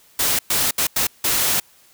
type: noise bursts at uneven times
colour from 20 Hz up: white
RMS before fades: -19 dBFS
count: 5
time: 0.19-0.39 / 0.5-0.71 / 0.78-0.87 / 0.96-1.07 / 1.24-1.6 s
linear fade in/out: 5 ms
effects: white hiss -53 dBFS RMS until 1.93 s